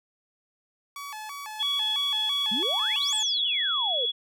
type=tone with vibrato; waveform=sawtooth; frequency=987.8 Hz; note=B5; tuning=in tune; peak=-32 dBFS; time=0.96-3.23 s; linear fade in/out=2 ms; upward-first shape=square; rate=3 Hz; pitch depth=240 cents each way
type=tone; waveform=sine; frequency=3369 Hz; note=G#7; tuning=24 cents sharp; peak=-24 dBFS; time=1.59-4.12 s; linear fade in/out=20 ms
type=exponential two-way sweep; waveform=sine; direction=up then down; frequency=190 to 8372 to 444.9 Hz; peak=-30 dBFS; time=2.51-4.06 s; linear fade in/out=10 ms; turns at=3.15 s
effects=none